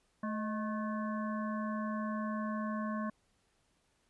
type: harmonic tone with a mistuned harmonic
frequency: 216.8 Hz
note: A3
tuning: 25 cents flat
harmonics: 1 / 3 / 5 / 7 / 8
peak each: -35 / -43 / -41 / -49 / -50 dBFS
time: 0.23-3.1 s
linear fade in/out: 5 ms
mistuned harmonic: 3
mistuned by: -66 cents
effects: pink hiss -74 dBFS RMS until 4.09 s + resampled to 24000 Hz